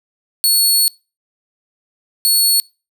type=tone bursts at uneven times; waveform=15% pulse; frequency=4401 Hz; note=C#8; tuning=13 cents flat; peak=-4 dBFS; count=2; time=0.44-0.88 / 2.25-2.6 s; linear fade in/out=0 ms; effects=noise-tail reverb RT60 0.3 s tail -24 dB re dry